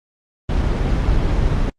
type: noise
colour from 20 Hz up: brown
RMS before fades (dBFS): -17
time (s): 0.49-1.7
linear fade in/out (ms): 5
effects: low-pass 5000 Hz 12 dB/octave + Opus 24 kbps